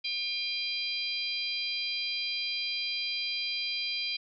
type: harmonic tone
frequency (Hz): 800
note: G5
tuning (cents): +35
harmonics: 3 / 4 / 5 / 6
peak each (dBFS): -35 / -37 / -37 / -35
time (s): 0.04-4.17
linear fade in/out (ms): 10
effects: none